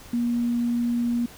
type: tone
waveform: sine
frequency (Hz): 238.1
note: A#3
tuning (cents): +37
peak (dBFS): -21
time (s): 0.13-1.26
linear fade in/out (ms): 5
effects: pink hiss -46 dBFS RMS until 1.37 s